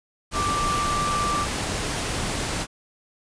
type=tone in noise; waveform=sine; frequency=1174.7 Hz; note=D6; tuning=in tune; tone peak=-23 dBFS; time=0.33-1.47 s; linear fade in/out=50 ms; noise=pink; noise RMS=-27 dBFS; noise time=0.31-2.67 s; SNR=+1 dB; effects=resampled to 22050 Hz